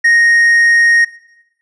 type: tone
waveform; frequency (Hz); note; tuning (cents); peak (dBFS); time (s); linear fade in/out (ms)
triangle; 1864.7; A#6; 0; -5; 0.04-1.05; 10
effects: noise-tail reverb RT60 0.9 s tail -17 dB re dry + resampled to 22050 Hz